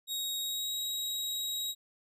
sawtooth tone with pitch glide, 3777 to 3819 Hz, A#7 to A#7, +22 to +41 cents, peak -30 dBFS, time 0.07-1.75 s, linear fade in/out 50 ms, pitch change +19 cents, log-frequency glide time 0.37-0.77 s, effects none

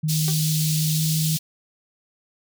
sine tone with pitch glide, 155.56 to 157.1 Hz, D#3 to D#3, 0 to +17 cents, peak -20 dBFS, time 0.03-1.37 s, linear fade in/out 10 ms, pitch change +17 cents, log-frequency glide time 0.89-1.05 s
pink high-pass noise, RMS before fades -27 dBFS, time 0.08-1.39 s, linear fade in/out 20 ms, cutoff 3600 Hz, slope 24 dB/octave
sawtooth tone with exponential decay, 384.9 Hz, G4, 32 cents flat, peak -25 dBFS, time 0.28-0.39 s, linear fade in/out 0 ms, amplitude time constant 22 ms
effects none

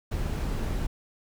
brown noise, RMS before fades -29 dBFS, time 0.11-0.87 s, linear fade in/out 10 ms, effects none

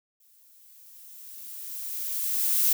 violet noise with exponential growth, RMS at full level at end -21 dBFS, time 0.2-2.73 s, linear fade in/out 5 ms, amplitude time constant 550 ms, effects none

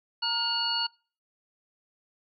sine tone cluster, 927 / 1422 / 2860 / 4419 Hz, A#5 / F6 / F7 / C#8, -10 / +31 / +41 / -6 cents, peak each -34 / -36 / -32 / -28 dBFS, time 0.22-0.87 s, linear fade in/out 10 ms, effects noise-tail reverb RT60 0.4 s tail -25 dB re dry

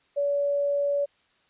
sine tone, 570 Hz, C#5, 48 cents sharp, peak -22 dBFS, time 0.16-1.06 s, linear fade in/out 20 ms, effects white hiss -65 dBFS RMS until 1.49 s + resampled to 8000 Hz

